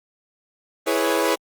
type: chord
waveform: sawtooth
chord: C# minor seventh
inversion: first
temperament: equal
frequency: 329.6 / 415.3 / 493.9 / 554.4 Hz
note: E4 / G#4 / B4 / C#5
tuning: 0 / 0 / 0 / 0 cents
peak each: -20 dBFS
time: 0.86-1.36 s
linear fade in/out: 20 ms
effects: Opus 24 kbps